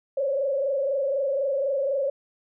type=tone with frequency modulation; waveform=sine; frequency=550 Hz; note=C#5; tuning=14 cents flat; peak=-22 dBFS; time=0.17-2.1 s; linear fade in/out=5 ms; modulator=24 Hz; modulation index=1.2; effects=none